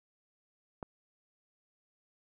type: click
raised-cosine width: 1 ms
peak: -25 dBFS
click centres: 0.828 s
effects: none